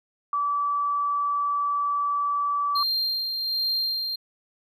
sine tone, 1154 Hz, D6, 31 cents flat, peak -22 dBFS, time 0.33-2.83 s, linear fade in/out 2 ms
triangle tone with tremolo, 4186 Hz, C8, in tune, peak -21 dBFS, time 2.75-4.16 s, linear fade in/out 10 ms, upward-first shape sine, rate 1.3 Hz, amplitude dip 40%
effects none

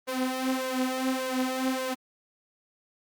sawtooth tone with flanger, 259 Hz, C4, 17 cents flat, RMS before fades -29 dBFS, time 0.07-1.95 s, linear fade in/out 20 ms, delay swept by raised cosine 1.8 to 5.5 ms, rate 1.7 Hz, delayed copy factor +0.75, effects Opus 32 kbps

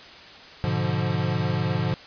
square chord, G# diminished seventh, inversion none, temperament equal, 103.83 / 123.47 / 146.83 / 174.61 Hz, G#2 / B2 / D3 / F3, 0 / 0 / 0 / 0 cents, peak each -29 dBFS, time 0.64-1.94 s, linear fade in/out 0 ms, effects white hiss -44 dBFS RMS until 2.06 s + resampled to 11025 Hz

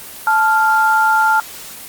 sine tone pair together, 875 / 1392.1 Hz, A5 / F6, -10 / -6 cents, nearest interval minor sixth, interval 804 cents, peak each -13 dBFS, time 0.27-1.4 s, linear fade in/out 2 ms, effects white hiss -33 dBFS RMS until 1.88 s + Opus 24 kbps

